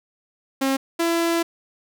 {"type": "tone pair in turn", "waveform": "sawtooth", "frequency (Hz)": [269.2, 335.7], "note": ["C4", "E4"], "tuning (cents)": [49, 32], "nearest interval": "major third", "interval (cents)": 383, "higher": "second", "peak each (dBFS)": -15, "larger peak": "neither", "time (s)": [[0.61, 0.77], [0.99, 1.43]], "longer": "second", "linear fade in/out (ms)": 10, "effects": []}